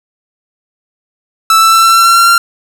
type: tone with pitch steps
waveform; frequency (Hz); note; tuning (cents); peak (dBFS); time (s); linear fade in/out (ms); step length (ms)
45% pulse; 1318.5 / 1326.9 / 1335.4 / 1343.9 / 1352.4 / 1361.1 / 1369.7 / 1378.5; E6 / E6 / E6 / E6 / E6 / F6 / F6 / F6; 0 / +11 / +22 / +33 / +44 / -45 / -34 / -23; -4; 1.5-2.38; 2; 110
effects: none